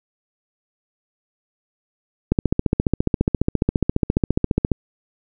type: click train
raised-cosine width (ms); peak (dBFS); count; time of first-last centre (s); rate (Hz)
3; -3; 36; 2.32-4.717; 14.6
effects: none